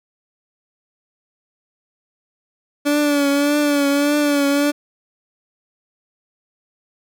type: tone with vibrato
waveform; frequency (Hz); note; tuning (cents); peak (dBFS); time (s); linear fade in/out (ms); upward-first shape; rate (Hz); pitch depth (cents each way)
30% pulse; 288; D4; -34; -12; 2.85-4.72; 20; triangle; 1.7; 51
effects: none